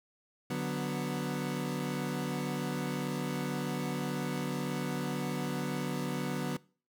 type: chord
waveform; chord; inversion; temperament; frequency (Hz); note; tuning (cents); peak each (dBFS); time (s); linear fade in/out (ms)
30% pulse; B minor; first; equal; 146.83 / 185 / 246.9; D3 / F#3 / B3; 0 / 0 / 0; -34; 0.5-6.57; 5
effects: noise-tail reverb RT60 0.4 s tail -22 dB re dry